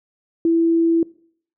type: tone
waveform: sine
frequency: 331.9 Hz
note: E4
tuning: 12 cents sharp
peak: -13 dBFS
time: 0.45-1.03 s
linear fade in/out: 2 ms
effects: noise-tail reverb RT60 0.6 s tail -23 dB re dry